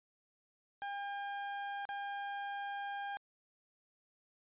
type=tone with dropouts; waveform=30% pulse; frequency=804 Hz; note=G5; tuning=44 cents sharp; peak=-36 dBFS; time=0.82-3.17 s; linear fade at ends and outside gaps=0 ms; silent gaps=1.853-1.89 s; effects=resampled to 8000 Hz